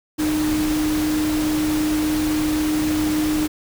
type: tone in noise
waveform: sine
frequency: 306.3 Hz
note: D#4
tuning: 27 cents flat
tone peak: -18 dBFS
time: 0.18-3.48 s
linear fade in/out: 20 ms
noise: pink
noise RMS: -28 dBFS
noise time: 0.18-3.48 s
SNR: +7 dB
effects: none